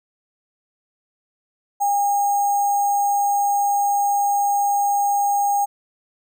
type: tone with sample-and-hold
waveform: sine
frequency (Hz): 808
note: G#5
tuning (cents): -48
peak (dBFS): -16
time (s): 1.8-5.66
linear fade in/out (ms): 20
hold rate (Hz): 7350
effects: none